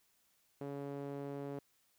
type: tone with band-pass filter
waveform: sawtooth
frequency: 141 Hz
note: C#3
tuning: 30 cents sharp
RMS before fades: -43 dBFS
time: 0.61-1.59 s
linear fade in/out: 0 ms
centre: 420 Hz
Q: 1.4
effects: white hiss -74 dBFS RMS until 1.98 s

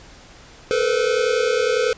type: tone cluster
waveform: square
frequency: 436.3 / 477.8 / 508 Hz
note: A4 / A#4 / B4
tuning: -15 / +43 / +49 cents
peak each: -22 / -23 / -22 dBFS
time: 0.71-1.93 s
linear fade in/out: 0 ms
effects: pink hiss -45 dBFS RMS until 1.97 s + resampled to 16000 Hz

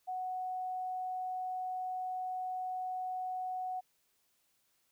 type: tone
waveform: sine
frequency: 740 Hz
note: F#5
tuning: in tune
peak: -35 dBFS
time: 0.07-3.81 s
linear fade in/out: 20 ms
effects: white hiss -75 dBFS RMS until 4.91 s

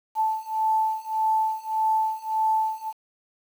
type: beating tone pair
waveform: sine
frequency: 876 / 877.7 Hz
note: A5 / A5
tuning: -8 / -5 cents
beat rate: 1.7 Hz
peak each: -25 / -24 dBFS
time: 0.15-2.93 s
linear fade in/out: 50 ms
effects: 8-bit

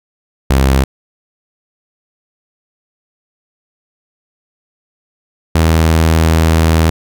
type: tone pair in turn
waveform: sawtooth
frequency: 66.9 / 80.83 Hz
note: C2 / E2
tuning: +39 / -33 cents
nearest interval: minor third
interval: 328 cents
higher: second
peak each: -4 dBFS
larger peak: neither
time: 0.5-0.84 / 5.55-6.9 s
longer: second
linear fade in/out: 5 ms
effects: none

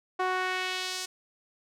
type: tone with band-pass filter sweep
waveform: sawtooth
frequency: 370 Hz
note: F#4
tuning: in tune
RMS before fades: -31 dBFS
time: 0.19-1.06 s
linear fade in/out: 10 ms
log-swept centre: 970 to 6300 Hz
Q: 1.2
effects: none

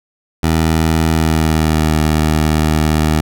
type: tone with pitch glide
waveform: 15% pulse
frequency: 80.5 to 77.53 Hz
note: E2 to D#2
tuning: -41 to -6 cents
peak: -5 dBFS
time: 0.43-3.21 s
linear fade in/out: 5 ms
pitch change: -65 cents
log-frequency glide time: 1.08-1.97 s
effects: none

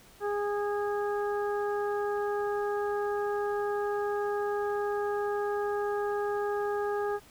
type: harmonic tone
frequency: 410.9 Hz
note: G#4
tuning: 18 cents flat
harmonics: 1 / 2 / 3 / 4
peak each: -29 / -35 / -39 / -41 dBFS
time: 0.2-7.2 s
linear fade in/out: 50 ms
effects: pink hiss -56 dBFS RMS until 7.3 s

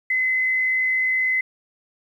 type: tone with frequency modulation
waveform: sine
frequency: 2038 Hz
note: C7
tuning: 46 cents flat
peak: -18 dBFS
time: 0.1-1.41 s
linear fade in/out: 5 ms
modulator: 56.7 Hz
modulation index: 0.43
effects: 9-bit

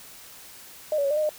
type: tone with pitch steps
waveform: sine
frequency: 613 / 568 / 554 / 598 / 615 / 608 Hz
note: D#5 / C#5 / C#5 / D5 / D#5 / D#5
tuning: -26 / +42 / -1 / +31 / -20 / -40 cents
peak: -21 dBFS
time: 0.92-1.292 s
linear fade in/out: 2 ms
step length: 62 ms
effects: white hiss -46 dBFS RMS until 1.38 s

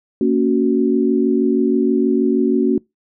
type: chord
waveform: sine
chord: F# major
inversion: first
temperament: just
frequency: 231.2 / 277.5 / 370 Hz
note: A#3 / C#4 / F#4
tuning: -14 / +2 / 0 cents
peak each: -17 dBFS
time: 0.21-2.78 s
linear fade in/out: 2 ms
effects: noise-tail reverb RT60 0.2 s tail -26 dB re dry

